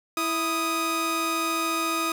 sawtooth tone pair together, 329.6 / 1244.5 Hz, E4 / D#6, 0 / 0 cents, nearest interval octave + major seventh, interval 2300 cents, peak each -25 / -22 dBFS, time 0.17-2.12 s, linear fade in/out 2 ms, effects none

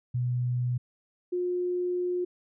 sine tone pair in turn, 123.47 / 357.8 Hz, B2 / F4, 0 / +42 cents, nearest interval octave + tritone, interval 1842 cents, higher second, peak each -25 / -26 dBFS, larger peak first, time 0.14-0.78 / 1.32-2.25 s, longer second, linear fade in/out 10 ms, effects none

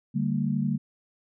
sine chord, G minor, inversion second, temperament equal with one note detuned, 146.83 / 196 / 228.8 Hz, D3 / G3 / Bb3, 0 / 0 / -32 cents, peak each -28 dBFS, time 0.14-0.78 s, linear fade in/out 20 ms, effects none

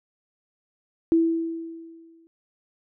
sine tone with exponential decay, 329.6 Hz, E4, in tune, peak -14 dBFS, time 1.12-2.27 s, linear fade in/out 0 ms, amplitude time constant 250 ms, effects none

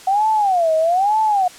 sine tone with vibrato, 745 Hz, F#5, 12 cents sharp, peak -13 dBFS, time 0.07-1.48 s, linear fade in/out 5 ms, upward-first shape sine, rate 1.1 Hz, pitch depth 280 cents each way, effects white hiss -40 dBFS RMS until 1.58 s + low-pass 9000 Hz 12 dB/octave

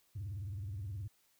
sine tone with vibrato, 98 Hz, G2, in tune, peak -37 dBFS, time 0.15-1.08 s, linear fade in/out 10 ms, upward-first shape triangle, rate 19 Hz, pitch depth 280 cents each way, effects tanh soft clip ceiling -36 dBFS + white hiss -72 dBFS RMS until 1.39 s

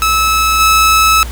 sawtooth tone with level steps, 1300 Hz, E6, 24 cents flat, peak -6 / -3 dBFS, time 0.02-1.23 s, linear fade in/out 0 ms, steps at 0.59 s, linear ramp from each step 20 ms, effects added 60 Hz sine -21 dBFS peak until 1.31 s + pink hiss -31 dBFS RMS until 1.31 s

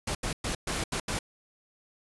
pink noise bursts at uneven times, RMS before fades -31 dBFS, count 6, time 0.07-0.15 / 0.23-0.33 / 0.44-0.55 / 0.67-0.84 / 0.92-1 / 1.08-1.19 s, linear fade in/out 5 ms, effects resampled to 24000 Hz

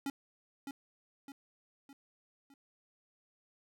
square tone with echo, 277.2 Hz, C#4, in tune, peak -35 dBFS, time 0.06-0.1 s, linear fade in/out 2 ms, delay 610 ms, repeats 4, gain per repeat -6 dB, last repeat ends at 2.54 s, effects none

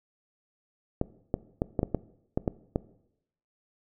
clicks, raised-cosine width 2 ms, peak -12 dBFS, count 9, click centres 1.014 / 1.341 / 1.619 / 1.792 / 1.831 / 1.947 / 2.375 / 2.478 / 2.759 s, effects noise-tail reverb RT60 0.8 s tail -19 dB re dry

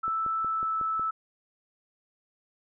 sine tone with pitch glide, 1318.5 to 1310.9 Hz, E6 to E6, 0 to -10 cents, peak -26 dBFS, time 0.03-1.11 s, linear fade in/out 10 ms, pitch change -10 cents, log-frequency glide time 0.39-0.78 s
click train, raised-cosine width 2 ms, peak -30 dBFS, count 6, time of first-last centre 0.08-0.996 s, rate 5.46 Hz
effects none

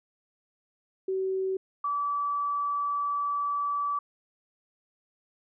sine tone pair in turn, 380 / 1152.9 Hz, F#4 / D6, +46 / -32 cents, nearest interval octave + perfect fifth, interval 1922 cents, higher second, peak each -26 dBFS, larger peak neither, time 1.08-1.57 / 1.84-3.99 s, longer second, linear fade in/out 5 ms, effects none

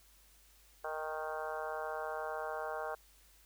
harmonic tone with a mistuned harmonic, 155.56 Hz, D#3, in tune, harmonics 3 / 4 / 5 / 6 / 7 / 8 / 9 / 10, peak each -44 / -42 / -43 / -48 / -46 / -50 / -47 / -49 dBFS, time 0.84-2.95 s, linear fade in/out 5 ms, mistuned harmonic 5, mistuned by +20 cents, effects added 50 Hz sine -65 dBFS peak until 3.45 s + white hiss -65 dBFS RMS until 3.45 s

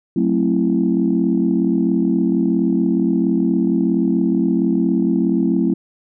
sine chord, F# half-diminished seventh, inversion none, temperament just, 185 / 222 / 266.4 / 333 Hz, F#3 / A3 / C4 / E4, 0 / +16 / +31 / +18 cents, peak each -19 dBFS, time 0.16-5.74 s, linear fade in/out 5 ms, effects tanh soft clip ceiling -5 dBFS

